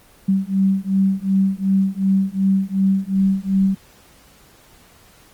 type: beating tone pair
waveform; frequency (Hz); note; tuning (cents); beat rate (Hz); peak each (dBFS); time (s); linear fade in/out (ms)
sine; 191.8 / 194.5; G3 / G3; -37 / -13; 2.7; -18; 0.28-3.75; 10
effects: pink hiss -50 dBFS RMS until 5.33 s + Opus 24 kbps